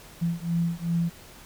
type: beating tone pair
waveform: sine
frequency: 168 / 170.6 Hz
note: E3 / F3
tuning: +33 / -40 cents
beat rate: 2.6 Hz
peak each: -27 / -27 dBFS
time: 0.21-1.1 s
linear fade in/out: 20 ms
effects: pink hiss -48 dBFS RMS until 1.45 s